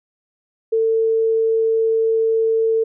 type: tone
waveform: sine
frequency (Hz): 448.2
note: A4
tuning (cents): +32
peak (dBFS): -14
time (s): 0.72-2.84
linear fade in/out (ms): 10
effects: none